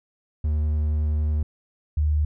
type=tone pair in turn; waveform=triangle / sine; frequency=75.9 / 75.42 Hz; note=D#2 / D2; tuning=-42 / +47 cents; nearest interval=unison; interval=11 cents; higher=first; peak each=-18 dBFS; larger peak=neither; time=0.44-1.43 / 1.97-2.25 s; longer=first; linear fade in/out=5 ms; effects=none